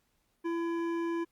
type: tone with hard clipping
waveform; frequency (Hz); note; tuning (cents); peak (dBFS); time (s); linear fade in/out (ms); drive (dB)
sine; 336.2; E4; +34; -32; 0.44-1.25; 20; 12
effects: pink hiss -75 dBFS RMS until 1.31 s + Opus 48 kbps